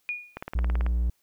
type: tone with exponential decay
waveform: sine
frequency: 2444 Hz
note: D#7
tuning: 32 cents flat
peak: -25 dBFS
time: 0.09-0.41 s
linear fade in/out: 0 ms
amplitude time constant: 68 ms
type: click train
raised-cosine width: 0.5 ms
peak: -19 dBFS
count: 10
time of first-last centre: 0.37-0.865 s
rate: 18.2 Hz
type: tone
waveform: triangle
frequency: 59.2 Hz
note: A#1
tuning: 27 cents sharp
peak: -20 dBFS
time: 0.55-1.1 s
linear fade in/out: 5 ms
effects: white hiss -70 dBFS RMS until 1.22 s